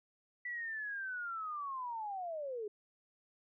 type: linear sweep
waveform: sine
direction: down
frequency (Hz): 1975.5 to 402.9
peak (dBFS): -38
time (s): 0.45-2.68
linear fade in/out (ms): 5
effects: none